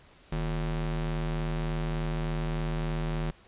square ring-modulated tone, 98 Hz, G2, in tune, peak -26 dBFS, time 0.32-3.31 s, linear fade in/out 5 ms, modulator 56.3 Hz, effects pink hiss -57 dBFS RMS until 3.47 s + resampled to 8000 Hz

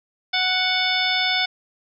harmonic tone with a mistuned harmonic, 740 Hz, F#5, in tune, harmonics 1 / 2 / 3 / 4 / 5 / 6 / 7, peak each -27 / -27 / -24 / -31 / -23 / -31 / -28 dBFS, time 0.33-1.46 s, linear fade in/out 10 ms, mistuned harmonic 5, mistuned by -71 cents, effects none

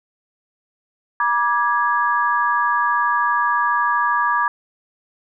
sine chord, G# diminished, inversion first, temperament equal with one note detuned, 962.4 / 1174.7 / 1661.2 Hz, B5 / D6 / G#6, -45 / 0 / 0 cents, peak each -20 / -19 / -21 dBFS, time 1.2-4.48 s, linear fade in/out 2 ms, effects none

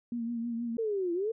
sine tone with vibrato, 234 Hz, A#3, 7 cents sharp, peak -31 dBFS, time 0.12-0.77 s, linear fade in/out 2 ms, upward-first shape triangle, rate 6.3 Hz, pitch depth 48 cents each way
sine linear two-way sweep, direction down then up, 463.6 to 334.6 to 463.6 Hz, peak -28 dBFS, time 0.78-1.32 s, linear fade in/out 10 ms, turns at 1.13 s
effects none

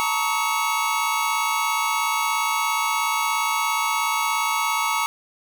square tone cluster, 887 / 944 / 1126 / 1279 / 2217 Hz, A5 / A#5 / C#6 / D#6 / C#7, +14 / +22 / +27 / +47 / 0 cents, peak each -28 dBFS, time 0-5.06 s, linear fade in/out 0 ms, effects none

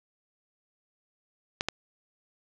clicks, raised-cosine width 0.2 ms, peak -10 dBFS, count 2, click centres 1.609 / 1.686 s, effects low-pass 7000 Hz 12 dB/octave + 7-bit

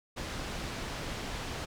pink low-pass noise, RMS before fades -38 dBFS, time 0.16-1.66 s, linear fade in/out 20 ms, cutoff 5900 Hz, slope 12 dB/octave, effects none

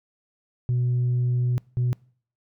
sine tone pair in turn, 123.4 / 123.4 Hz, B2 / B2, -1 / -1 cents, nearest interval unison, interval 0 cents, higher neither, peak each -18 dBFS, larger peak neither, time 0.69-1.58 / 1.77-1.93 s, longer first, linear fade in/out 0 ms, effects noise-tail reverb RT60 0.5 s tail -26 dB re dry + tanh soft clip ceiling -18 dBFS

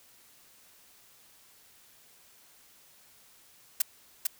blue noise with echo, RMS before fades -24 dBFS, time 3.8-3.82 s, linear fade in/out 5 ms, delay 450 ms, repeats 1, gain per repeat -3 dB, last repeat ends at 4.27 s, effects white hiss -59 dBFS RMS until 4.39 s

